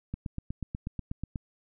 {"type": "click train", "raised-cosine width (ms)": 5, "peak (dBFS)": -21, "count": 11, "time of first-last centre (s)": [0.14, 1.358], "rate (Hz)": 8.21, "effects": []}